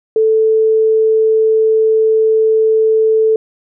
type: tone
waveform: sine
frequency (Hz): 440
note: A4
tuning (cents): 0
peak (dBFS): -8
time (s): 0.16-3.36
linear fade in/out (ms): 2
effects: none